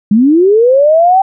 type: linear sweep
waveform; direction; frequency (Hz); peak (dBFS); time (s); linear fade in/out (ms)
sine; up; 196.6 to 784; -4; 0.11-1.22; 5
effects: none